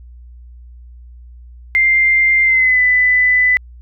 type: tone with pitch glide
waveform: sine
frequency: 2097 to 1997.7 Hz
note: C7 to B6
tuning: +3 to +19 cents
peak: -9 dBFS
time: 1.75-3.57 s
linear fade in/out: 0 ms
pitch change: -84 cents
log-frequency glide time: 2.43-2.8 s
effects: added 60 Hz sine -35 dBFS peak until 3.81 s